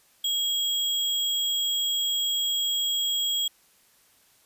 sine tone with sample-and-hold, 3286 Hz, G#7, 19 cents flat, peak -23 dBFS, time 0.24-3.48 s, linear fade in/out 5 ms, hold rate 11025 Hz, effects white hiss -61 dBFS RMS until 4.45 s + resampled to 32000 Hz

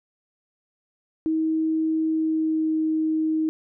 sine tone with pitch glide, 318.1 to 315.2 Hz, D#4 to D#4, +38 to +23 cents, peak -20 dBFS, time 1.26-3.49 s, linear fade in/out 0 ms, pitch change -15 cents, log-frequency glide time 2.07-2.76 s, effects none

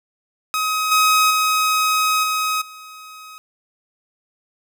sawtooth tone with level steps, 1266 Hz, D#6, 30 cents sharp, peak -15 / -9 / -12 / -15 / -33 dBFS, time 0.54-3.38 s, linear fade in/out 0 ms, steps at 0.91 / 1.3 / 2.23 / 2.61 s, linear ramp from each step 10 ms, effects none

